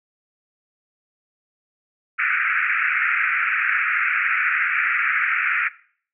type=band-pass noise; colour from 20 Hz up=pink; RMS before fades=-21 dBFS; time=2.18-5.69 s; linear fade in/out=20 ms; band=1300 to 2500 Hz; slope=96 dB/octave; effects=noise-tail reverb RT60 0.5 s tail -19 dB re dry